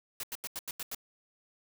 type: noise bursts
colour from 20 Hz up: white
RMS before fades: -38 dBFS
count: 7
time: 0.2-0.948 s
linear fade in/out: 2 ms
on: 34 ms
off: 85 ms
effects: none